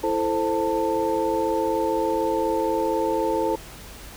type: tone cluster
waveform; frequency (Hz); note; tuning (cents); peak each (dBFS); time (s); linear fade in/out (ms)
sine; 332 / 438.9 / 523 / 890; E4 / A4 / C5 / A5; +12 / -4 / -1 / +20; -26; 0.03-3.56; 10
effects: added 50 Hz sine -46 dBFS peak until 4.16 s + pink hiss -42 dBFS RMS until 4.16 s